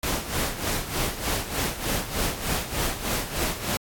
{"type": "noise with tremolo", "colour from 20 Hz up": "pink", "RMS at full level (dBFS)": -25, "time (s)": [0.03, 3.77], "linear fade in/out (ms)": 2, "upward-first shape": "sine", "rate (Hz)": 3.3, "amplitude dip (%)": 70, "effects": ["AAC 64 kbps"]}